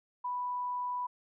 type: tone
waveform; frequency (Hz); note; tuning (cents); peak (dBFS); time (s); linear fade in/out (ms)
sine; 987.8; B5; 0; -32; 0.24-1.07; 10
effects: none